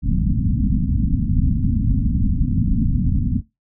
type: low-pass noise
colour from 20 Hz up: pink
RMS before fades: -18 dBFS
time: 0.02-3.42 s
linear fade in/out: 50 ms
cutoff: 270 Hz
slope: 96 dB/octave
effects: noise-tail reverb RT60 0.2 s tail -19 dB re dry